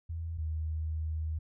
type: tone pair in turn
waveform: sine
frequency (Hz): 82.41 / 78.84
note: E2 / D#2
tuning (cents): 0 / +23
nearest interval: minor second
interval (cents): 77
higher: first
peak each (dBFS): -34 / -31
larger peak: second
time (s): 0.09-0.38 / 0.38-1.39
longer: second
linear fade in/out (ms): 10
effects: none